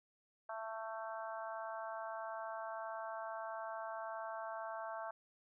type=harmonic tone; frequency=222.3 Hz; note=A3; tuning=18 cents sharp; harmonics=3 / 4 / 5 / 6 / 7; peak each=-45 / -47 / -49 / -51 / -52 dBFS; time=0.49-5.11 s; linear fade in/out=5 ms; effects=none